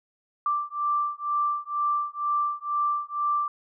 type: beating tone pair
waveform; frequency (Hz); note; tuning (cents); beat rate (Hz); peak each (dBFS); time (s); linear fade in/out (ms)
sine; 1174.7 / 1176.8; D6 / D6; 0 / +3; 2.1; -27; 0.46-3.48; 2
effects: none